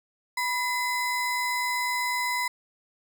square ring-modulated tone, 1508 Hz, F#6, 32 cents sharp, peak -23 dBFS, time 0.37-2.48 s, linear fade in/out 5 ms, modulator 528 Hz, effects none

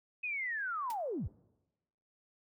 sine linear sweep, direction down, 2551 to 43.09 Hz, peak -34 dBFS, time 0.23-1.28 s, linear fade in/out 10 ms
white noise with exponential decay, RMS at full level -43 dBFS, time 0.9-0.98 s, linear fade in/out 1 ms, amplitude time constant 16 ms
effects noise-tail reverb RT60 1.0 s tail -23 dB re dry

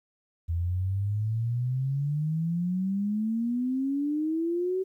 sine exponential sweep, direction up, 82.5 to 382.5 Hz, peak -25 dBFS, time 0.48-4.84 s, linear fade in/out 20 ms, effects 11-bit

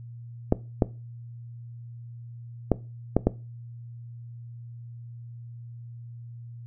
clicks, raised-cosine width 2 ms, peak -5 dBFS, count 5, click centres 0.524 / 0.822 / 2.717 / 3.166 / 3.27 s, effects noise-tail reverb RT60 0.3 s tail -18 dB re dry + added 118 Hz sine -39 dBFS peak until 6.66 s

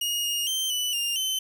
sawtooth tone with pitch steps, 2869 / 2851 / 3122 / 2978 / 2806 / 3064 Hz, F7 / F7 / G7 / F#7 / F7 / G7, +46 / +35 / -8 / +11 / +8 / -40 cents, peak -22 dBFS, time 0.01-1.39 s, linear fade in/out 5 ms, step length 230 ms, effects none

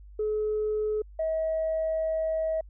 sine tone pair in turn, 426.9 / 639.6 Hz, G#4 / D#5, +48 / +48 cents, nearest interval perfect fifth, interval 700 cents, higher second, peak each -24 dBFS, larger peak neither, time 0.19-1.02 / 1.19-2.61 s, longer second, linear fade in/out 5 ms, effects tanh soft clip ceiling -21 dBFS + added 50 Hz sine -45 dBFS peak until 2.69 s

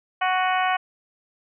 harmonic tone with a mistuned harmonic, 370.6 Hz, F#4, 3 cents sharp, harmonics 2 / 3 / 4 / 5 / 6 / 7 / 8, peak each -22 / -26 / -28 / -30 / -32 / -33 / -34 dBFS, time 0.21-0.77 s, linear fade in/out 10 ms, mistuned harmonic 7, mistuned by -54 cents, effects none

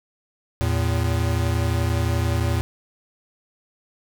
square tone pair together, 81.7 / 113.21 Hz, E2 / A2, -15 / +50 cents, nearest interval tritone, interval 565 cents, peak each -23 dBFS, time 0.61-2.61 s, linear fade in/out 0 ms, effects none

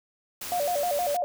white noise, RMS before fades -36 dBFS, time 0.41-1.17 s, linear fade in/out 5 ms
sine tone with vibrato, 641 Hz, E5, 49 cents flat, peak -24 dBFS, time 0.52-1.24 s, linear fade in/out 0 ms, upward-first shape square, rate 6.4 Hz, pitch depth 180 cents each way
effects none

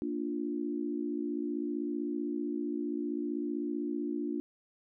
sine chord, Bb major, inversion none, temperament equal, 233.1 / 293.7 / 349.2 Hz, Bb3 / D4 / F4, 0 / 0 / 0 cents, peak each -38 / -34 / -37 dBFS, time 0.02-4.4 s, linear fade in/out 0 ms, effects none

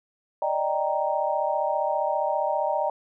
sine chord, Eb major seventh, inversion third, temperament equal, 587.3 / 622.3 / 784 / 932.3 Hz, D5 / Eb5 / G5 / Bb5, 0 / 0 / 0 / 0 cents, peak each -28 dBFS, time 0.42-2.9 s, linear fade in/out 2 ms, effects none

